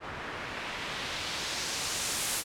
white noise with low-pass filter sweep, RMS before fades -35 dBFS, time 0-2.44 s, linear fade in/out 50 ms, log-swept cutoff 1400 to 11000 Hz, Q 1, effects none

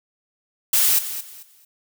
blue noise with echo, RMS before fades -17 dBFS, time 0.73-0.99 s, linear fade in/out 5 ms, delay 220 ms, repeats 3, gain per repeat -12 dB, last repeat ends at 1.65 s, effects none

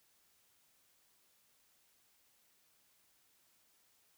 silence, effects white hiss -72 dBFS RMS until 4.17 s

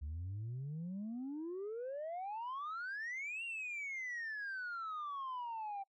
sine exponential two-way sweep, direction up then down, 70.3 to 2794 to 775 Hz, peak -38 dBFS, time 0.01-5.84 s, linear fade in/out 20 ms, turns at 3.44 s, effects noise-tail reverb RT60 0.1 s tail -24 dB re dry + tanh soft clip ceiling -38 dBFS

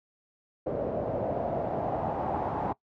pink noise with low-pass filter sweep, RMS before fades -30 dBFS, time 0.66-2.73 s, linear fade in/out 10 ms, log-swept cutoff 560 to 860 Hz, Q 3.9, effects noise-tail reverb RT60 0.1 s tail -21 dB re dry + high-pass 100 Hz 12 dB/octave

